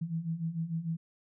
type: beating tone pair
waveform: sine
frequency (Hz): 160 / 166.7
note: D#3 / E3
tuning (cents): +49 / +20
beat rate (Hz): 6.7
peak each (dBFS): -37 / -33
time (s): 0.01-0.97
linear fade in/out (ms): 10
effects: none